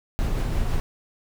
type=noise with tremolo; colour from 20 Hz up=brown; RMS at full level=-22 dBFS; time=0.19-0.8 s; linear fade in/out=0 ms; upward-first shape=triangle; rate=5.9 Hz; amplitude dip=30%; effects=none